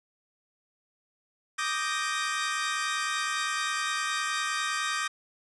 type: chord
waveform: sawtooth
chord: Eb major seventh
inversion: third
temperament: equal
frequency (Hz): 1174.7 / 1244.5 / 1568 / 1864.7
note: D6 / Eb6 / G6 / Bb6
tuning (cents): 0 / 0 / 0 / 0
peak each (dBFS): -30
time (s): 1.58-5.08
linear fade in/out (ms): 10
effects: resampled to 22050 Hz